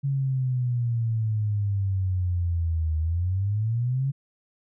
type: exponential two-way sweep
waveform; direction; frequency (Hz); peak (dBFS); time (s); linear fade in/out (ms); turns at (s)
sine; down then up; 140 to 78 to 140; -22; 0.03-4.12; 20; 2.98
effects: none